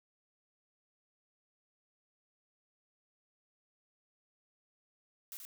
blue noise with echo, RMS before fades -45 dBFS, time 5.32-5.37 s, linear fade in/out 0 ms, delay 81 ms, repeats 1, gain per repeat -4 dB, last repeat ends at 5.451 s, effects none

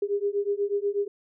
sine beating tone pair, 401.1 / 409.3 Hz, G4 / G#4, +40 / -25 cents, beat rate 8.2 Hz, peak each -27 dBFS, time 0.02-1.08 s, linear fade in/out 5 ms, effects none

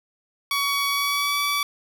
15% pulse tone with pitch glide, 1127 to 1148.7 Hz, C#6 to D6, +28 to -39 cents, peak -15 dBFS, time 0.51-1.63 s, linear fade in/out 2 ms, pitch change +33 cents, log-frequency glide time 0.89-1.4 s, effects 8-bit

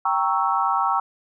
sine chord, G diminished seventh, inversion none, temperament equal, 784 / 932.3 / 1108.7 / 1318.5 Hz, G5 / Bb5 / Db6 / Fb6, 0 / 0 / 0 / 0 cents, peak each -24 dBFS, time 0.05-1 s, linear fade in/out 5 ms, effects none

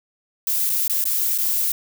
violet noise with dropouts, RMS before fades -21 dBFS, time 0.47-1.72 s, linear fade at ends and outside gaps 1 ms, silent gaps 0.695-0.7 / 0.879-0.897 / 1.041-1.054 / 1.378-1.385 s, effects none

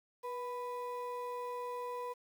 triangle ring-modulated tone, 740 Hz, F#5, in tune, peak -33 dBFS, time 0.23-2.14 s, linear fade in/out 20 ms, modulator 253 Hz, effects 10-bit

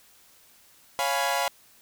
sawtooth chord, C# dominant seventh, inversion none, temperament equal, 554.4 / 698.5 / 830.6 / 987.8 Hz, C#5 / E#5 / G#5 / B5, 0 / 0 / 0 / 0 cents, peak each -27 / -25 / -26 / -26 dBFS, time 0.99-1.48 s, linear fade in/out 0 ms, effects white hiss -57 dBFS RMS until 1.81 s

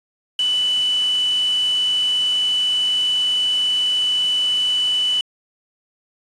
sine tone in noise, 2982 Hz, F#7, 13 cents sharp, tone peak -16 dBFS, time 0.39-5.21 s, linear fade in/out 2 ms, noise white, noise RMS -34 dBFS, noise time 0.39-5.21 s, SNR +15 dB, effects resampled to 22050 Hz

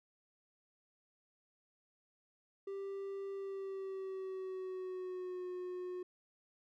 triangle tone with pitch glide, 393 to 362.5 Hz, G4 to F#4, +4 to -35 cents, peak -38 dBFS, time 2.67-6.03 s, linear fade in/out 5 ms, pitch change -139 cents, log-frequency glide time 3.33-5.47 s, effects none

